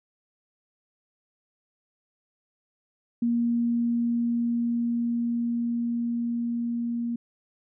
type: tone with level ramp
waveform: sine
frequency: 235.8 Hz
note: A#3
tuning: 20 cents sharp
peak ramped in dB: -21 to -26 dBFS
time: 3.22-7.16 s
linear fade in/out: 5 ms
effects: none